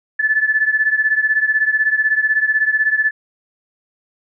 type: beating tone pair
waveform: sine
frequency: 1734 / 1750 Hz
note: A6 / A6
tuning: -26 / -10 cents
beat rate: 16 Hz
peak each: -15 / -18 dBFS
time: 0.19-3.11 s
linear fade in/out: 10 ms
effects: none